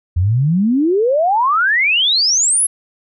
sine exponential sweep, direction up, 82.41 to 11240 Hz, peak -11 dBFS, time 0.16-2.67 s, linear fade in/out 10 ms, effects none

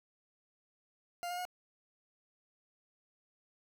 40% pulse tone with pitch steps, 700 / 711 / 722.2 Hz, F5 / F5 / F#5, +4 / +31 / -42 cents, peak -36 dBFS, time 1.23-1.452 s, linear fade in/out 0 ms, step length 74 ms, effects none

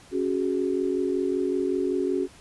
sine chord, C# suspended fourth, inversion none, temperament equal, 277.2 / 370 / 415.3 Hz, C#4 / F#4 / G#4, 0 / 0 / 0 cents, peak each -28 / -25 / -30 dBFS, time 0.11-2.28 s, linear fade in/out 50 ms, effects pink hiss -51 dBFS RMS until 2.4 s + resampled to 24000 Hz

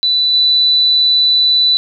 sine tone with level steps, 3979 Hz, B7, 12 cents sharp, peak -10 / -8 dBFS, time 0.03-1.77 s, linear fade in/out 0 ms, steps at 0.33 s, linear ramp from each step 10 ms, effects none

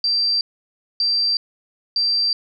sine tone bursts, 4699 Hz, D8, in tune, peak -16 dBFS, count 3, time 0.04-2.33 s, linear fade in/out 2 ms, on 370 ms, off 590 ms, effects none

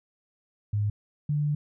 sine tone pair in turn, 103.83 / 147.76 Hz, G#2 / D3, 0 / +11 cents, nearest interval tritone, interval 611 cents, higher second, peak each -23 dBFS, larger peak neither, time 0.73-0.9 / 1.29-1.55 s, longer second, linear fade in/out 5 ms, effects none

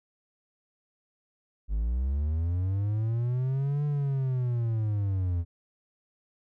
triangle linear two-way sweep, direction up then down, 49 to 147.9 to 83.6 Hz, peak -23 dBFS, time 1.68-5.45 s, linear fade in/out 50 ms, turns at 3.85 s, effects none

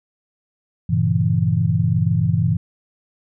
sine chord, G diminished seventh, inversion none, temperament equal, 98 / 116.54 / 138.59 / 164.81 Hz, G2 / Bb2 / Db3 / Fb3, 0 / 0 / 0 / 0 cents, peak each -21 / -20 / -23 / -19 dBFS, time 0.89-2.57 s, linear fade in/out 10 ms, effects none

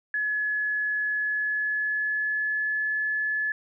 sine tone with pitch glide, 1701 to 1718.8 Hz, G#6 to A6, +41 to -41 cents, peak -24 dBFS, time 0.14-3.52 s, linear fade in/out 2 ms, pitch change +18 cents, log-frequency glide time 1.07-2.87 s, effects none

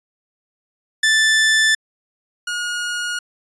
sawtooth tone pair in turn, 1760 / 1438.6 Hz, A6 / F#6, 0 / -49 cents, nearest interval minor third, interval 349 cents, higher first, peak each -9 / -18 dBFS, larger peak first, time 1.03-1.75 / 2.47-3.19 s, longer neither, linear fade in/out 5 ms, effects resampled to 22050 Hz

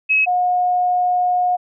sine tone pair in turn, 2564 / 721.3 Hz, E7 / F#5, -49 / -44 cents, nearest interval octave + minor seventh, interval 2195 cents, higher first, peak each -12 / -14 dBFS, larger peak first, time 0.09-0.26 / 0.26-1.57 s, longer second, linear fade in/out 20 ms, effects none

